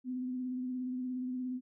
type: tone with vibrato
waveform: sine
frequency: 253.2 Hz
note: B3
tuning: 43 cents sharp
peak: -34 dBFS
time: 0.04-1.61 s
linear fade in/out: 50 ms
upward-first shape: triangle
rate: 17 Hz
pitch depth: 31 cents each way
effects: none